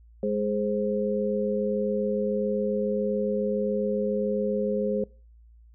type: tone cluster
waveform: sine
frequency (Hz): 207 / 417.8 / 525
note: G#3 / G#4 / C5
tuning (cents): -5 / +10 / +6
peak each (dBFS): -28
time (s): 0.23-5.04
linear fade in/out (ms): 2
effects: noise-tail reverb RT60 0.4 s tail -24 dB re dry + added 57 Hz sine -50 dBFS peak until 5.74 s